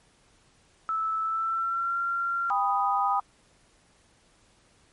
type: tone with pitch glide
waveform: sine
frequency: 1311 to 1377.8 Hz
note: E6 to F6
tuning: -10 to -24 cents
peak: -25 dBFS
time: 0.89-2.5 s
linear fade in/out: 0 ms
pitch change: +86 cents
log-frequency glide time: 1.23-1.97 s
type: chord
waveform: sine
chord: G augmented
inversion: none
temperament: equal with one note detuned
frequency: 797.7 / 987.8 / 1244.5 Hz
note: G5 / B5 / D#6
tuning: +30 / 0 / 0 cents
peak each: -26 / -28 / -26 dBFS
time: 2.5-3.2 s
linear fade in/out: 5 ms
effects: pink hiss -62 dBFS RMS until 4.92 s + MP3 48 kbps